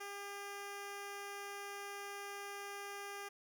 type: tone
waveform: 10% pulse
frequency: 402.2 Hz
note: G4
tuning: 44 cents sharp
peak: -36 dBFS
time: 0-3.29 s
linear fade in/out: 10 ms
effects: none